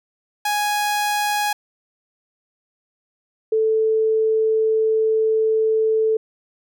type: tone pair in turn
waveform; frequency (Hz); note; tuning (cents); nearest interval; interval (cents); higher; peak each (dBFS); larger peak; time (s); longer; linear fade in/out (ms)
sawtooth / sine; 830.6 / 440; G#5 / A4; 0 / 0; major seventh; 1100; first; -15; neither; 0.45-1.53 / 3.52-6.17; second; 5
effects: none